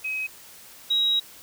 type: tone pair in turn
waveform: sine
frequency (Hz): 2539 / 3825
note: D#7 / A#7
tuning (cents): +34 / +44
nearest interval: perfect fifth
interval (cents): 710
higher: second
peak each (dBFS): -26 / -19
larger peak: second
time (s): 0.04-0.27 / 0.9-1.2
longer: second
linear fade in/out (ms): 10
effects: white hiss -47 dBFS RMS until 1.42 s